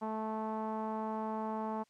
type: tone with low-pass filter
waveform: sawtooth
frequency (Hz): 218.5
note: A3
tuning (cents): -12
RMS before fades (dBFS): -37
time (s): 0.01-1.84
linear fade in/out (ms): 20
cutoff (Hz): 950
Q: 4.4
effects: white hiss -72 dBFS RMS until 1.89 s + low-pass 7000 Hz 12 dB/octave